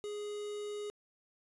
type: tone with quantisation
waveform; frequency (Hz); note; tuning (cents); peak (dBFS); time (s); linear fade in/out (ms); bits
triangle; 415.3; G#4; 0; -36; 0.04-0.9; 0; 8
effects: resampled to 24000 Hz